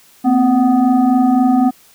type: tone with frequency modulation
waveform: sine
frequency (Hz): 257.9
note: C4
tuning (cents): -25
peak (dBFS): -9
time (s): 0.24-1.71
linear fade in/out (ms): 20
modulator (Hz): 492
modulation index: 0.9
effects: white hiss -48 dBFS RMS until 1.94 s